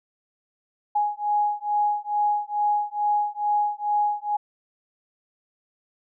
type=beating tone pair; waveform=sine; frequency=830.6 / 832.9 Hz; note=G#5 / G#5; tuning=0 / +5 cents; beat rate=2.3 Hz; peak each=-24 dBFS; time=0.95-4.37 s; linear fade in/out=10 ms; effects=none